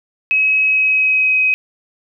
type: tone with pitch glide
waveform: sine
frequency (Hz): 2556 to 2527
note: D#7 to D#7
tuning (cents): +46 to +26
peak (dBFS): -11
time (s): 0.31-1.54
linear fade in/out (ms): 0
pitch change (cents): -20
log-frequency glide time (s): 0.64-1.4
effects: none